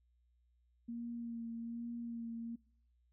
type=tone with vibrato; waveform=sine; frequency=233.1 Hz; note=A#3; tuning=in tune; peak=-40 dBFS; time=0.88-2.56 s; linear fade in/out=10 ms; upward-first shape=sine; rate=1.2 Hz; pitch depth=22 cents each way; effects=noise-tail reverb RT60 0.6 s tail -24 dB re dry + added 60 Hz sine -70 dBFS peak until 3.12 s